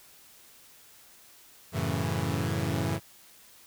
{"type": "chord", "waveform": "sawtooth", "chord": "F# minor seventh", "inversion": "none", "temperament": "equal with one note detuned", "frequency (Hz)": [92.5, 110, 137.55, 164.81], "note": ["F#2", "A2", "C#3", "E3"], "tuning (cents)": [0, 0, -13, 0], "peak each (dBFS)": -29, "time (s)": [1.72, 3], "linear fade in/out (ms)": 50, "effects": ["white hiss -55 dBFS RMS until 3.66 s"]}